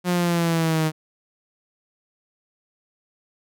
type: exponential sweep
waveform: sawtooth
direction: down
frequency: 179.7 to 155.56 Hz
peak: -15 dBFS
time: 0.04-0.92 s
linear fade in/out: 50 ms
effects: none